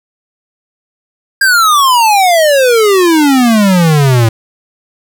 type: exponential sweep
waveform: square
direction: down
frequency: 1624 to 110 Hz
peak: -6 dBFS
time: 1.41-4.29 s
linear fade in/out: 5 ms
effects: none